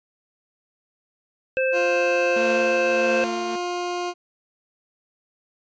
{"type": "harmonic tone", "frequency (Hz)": 523.3, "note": "C5", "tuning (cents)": 0, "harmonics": [1, 3, 5], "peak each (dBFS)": [-20, -28, -26], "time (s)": [1.57, 3.24], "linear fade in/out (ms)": 0}
{"type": "tone with pitch glide", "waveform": "20% pulse", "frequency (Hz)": [350, 354.1], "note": ["F4", "F4"], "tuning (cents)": [4, 24], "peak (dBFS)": -20, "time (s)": [1.72, 4.14], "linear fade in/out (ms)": 50, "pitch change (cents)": 20, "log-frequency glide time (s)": [3.22, 3.57]}
{"type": "tone with tremolo", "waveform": "sawtooth", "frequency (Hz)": 226.6, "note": "A#3", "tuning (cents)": -49, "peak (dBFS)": -22, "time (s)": [2.36, 3.56], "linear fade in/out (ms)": 5, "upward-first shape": "triangle", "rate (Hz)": 1.6, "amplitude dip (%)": 65}
{"effects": ["resampled to 16000 Hz"]}